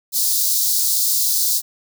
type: high-pass noise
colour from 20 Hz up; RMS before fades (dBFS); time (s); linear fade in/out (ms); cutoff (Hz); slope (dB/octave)
white; -18; 0.12-1.62; 50; 4000; 48
effects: none